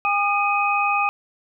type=tone cluster; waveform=sine; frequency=810 / 1219 / 2516 Hz; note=G#5 / D#6 / D#7; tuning=-43 / -36 / +19 cents; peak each=-22 dBFS; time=0.05-1.09 s; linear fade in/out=0 ms; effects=none